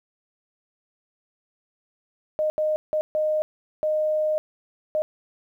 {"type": "tone bursts at uneven times", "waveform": "sine", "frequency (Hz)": 616, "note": "D#5", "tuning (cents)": -17, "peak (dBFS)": -20, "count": 6, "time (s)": [[2.39, 2.5], [2.58, 2.76], [2.93, 3.01], [3.15, 3.42], [3.83, 4.38], [4.95, 5.02]], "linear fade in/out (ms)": 0, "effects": ["10-bit"]}